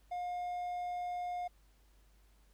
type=tone; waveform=triangle; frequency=713 Hz; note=F5; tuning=36 cents sharp; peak=-34 dBFS; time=0.11-1.48 s; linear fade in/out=10 ms; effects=added 50 Hz sine -63 dBFS peak until 2.53 s + pink hiss -72 dBFS RMS until 2.53 s